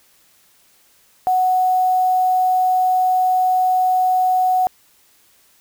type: tone with quantisation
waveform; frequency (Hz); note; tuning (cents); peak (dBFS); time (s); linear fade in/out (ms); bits
sine; 740; F#5; 0; -13; 1.27-4.67; 0; 6
effects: white hiss -55 dBFS RMS until 5.6 s